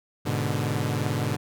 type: chord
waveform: sawtooth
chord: G# diminished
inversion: none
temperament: equal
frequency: 103.83 / 123.47 / 146.83 Hz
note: G#2 / B2 / D3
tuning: 0 / 0 / 0 cents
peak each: -25 dBFS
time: 0.25-1.37 s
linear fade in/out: 20 ms
effects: none